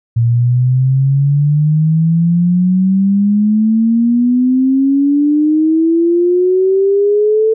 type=exponential sweep; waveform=sine; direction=up; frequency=115.3 to 445 Hz; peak=-8 dBFS; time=0.16-7.54 s; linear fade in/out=10 ms; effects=none